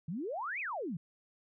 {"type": "exponential two-way sweep", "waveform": "sine", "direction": "up then down", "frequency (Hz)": [146.9, 2637, 146.9], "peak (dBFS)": -35, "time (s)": [0.08, 0.97], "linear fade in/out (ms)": 5, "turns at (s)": 0.6, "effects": []}